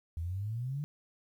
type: exponential sweep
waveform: sine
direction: up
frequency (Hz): 79.5 to 151.1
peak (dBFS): -33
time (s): 0.17-0.84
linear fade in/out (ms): 0
effects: 11-bit